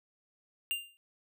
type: tone with exponential decay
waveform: square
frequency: 2794 Hz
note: F7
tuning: in tune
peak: -28 dBFS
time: 0.71-0.97 s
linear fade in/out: 0 ms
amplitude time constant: 55 ms
effects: none